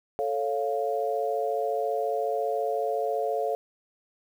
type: chord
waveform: sine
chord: A augmented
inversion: none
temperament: equal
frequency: 440 / 554.4 / 698.5 Hz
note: A4 / C#5 / E#5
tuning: 0 / 0 / 0 cents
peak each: -29 / -30 / -29 dBFS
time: 0.19-3.55 s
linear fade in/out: 0 ms
effects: 9-bit